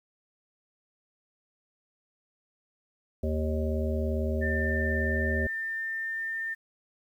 harmonic tone, 77.78 Hz, D#2, in tune, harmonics 1 / 3 / 5 / 7 / 8, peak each -28 / -33 / -35 / -36 / -37 dBFS, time 3.23-5.47 s, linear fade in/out 5 ms
sine tone with pitch glide, 1791 to 1804.5 Hz, A6 to A6, +30 to +43 cents, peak -30 dBFS, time 4.41-6.55 s, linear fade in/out 20 ms, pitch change +13 cents, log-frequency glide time 5.01-6.42 s
effects 10-bit

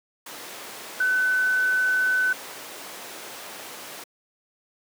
sine tone in noise, 1509 Hz, F#6, 34 cents sharp, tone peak -19 dBFS, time 1-2.33 s, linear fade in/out 5 ms, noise pink, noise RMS -37 dBFS, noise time 0.26-4.04 s, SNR +15 dB, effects high-pass 400 Hz 12 dB/octave

